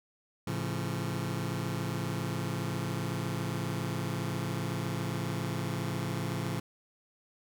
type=chord; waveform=sawtooth; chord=A augmented; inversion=none; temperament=just; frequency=110 / 137.5 / 171.88 Hz; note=A2 / C#3 / E#3; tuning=0 / -14 / -27 cents; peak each=-32 dBFS; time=0.47-6.6 s; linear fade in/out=5 ms; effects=none